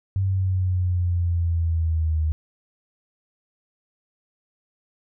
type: exponential sweep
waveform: sine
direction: down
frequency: 97 to 77.4 Hz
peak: -19 dBFS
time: 0.16-2.32 s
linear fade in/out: 0 ms
effects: none